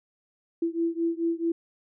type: beating tone pair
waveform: sine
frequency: 332.1 / 336.7 Hz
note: E4 / E4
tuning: +13 / +37 cents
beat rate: 4.6 Hz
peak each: -27 / -28 dBFS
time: 0.62-1.52 s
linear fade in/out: 5 ms
effects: none